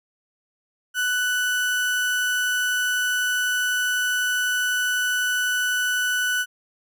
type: tone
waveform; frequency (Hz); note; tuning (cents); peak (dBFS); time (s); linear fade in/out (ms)
35% pulse; 1488; F#6; +9; -19; 0.94-6.46; 50
effects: none